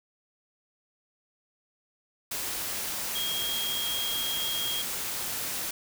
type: tone in noise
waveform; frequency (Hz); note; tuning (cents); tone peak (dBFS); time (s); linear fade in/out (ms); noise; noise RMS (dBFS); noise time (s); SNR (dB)
sine; 3254; G#7; -36; -30; 3.15-4.82; 5; white; -33; 2.31-5.71; 0
effects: none